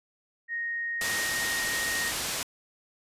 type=tone; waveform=sine; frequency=1864.7 Hz; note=A#6; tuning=in tune; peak=-29 dBFS; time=0.48-2.13 s; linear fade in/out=50 ms
type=low-pass noise; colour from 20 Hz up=white; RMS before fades=-32 dBFS; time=1.01-2.43 s; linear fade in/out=2 ms; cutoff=8800 Hz; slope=12 dB/octave
effects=resampled to 32000 Hz